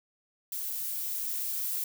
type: noise with level ramp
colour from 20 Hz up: violet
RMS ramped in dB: -35 to -32 dBFS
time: 0.52-1.84 s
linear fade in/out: 2 ms
effects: none